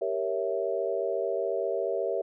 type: chord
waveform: sine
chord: G diminished seventh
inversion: none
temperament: equal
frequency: 392 / 466.2 / 554.4 / 659.3 Hz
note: G4 / Bb4 / Db5 / Fb5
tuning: 0 / 0 / 0 / 0 cents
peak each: -32 dBFS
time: 0.01-2.22 s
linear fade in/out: 10 ms
effects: none